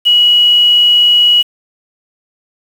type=tone with quantisation; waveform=sine; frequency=2916 Hz; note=F#7; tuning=26 cents flat; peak=-5 dBFS; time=0.05-1.43 s; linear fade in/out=20 ms; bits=5; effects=none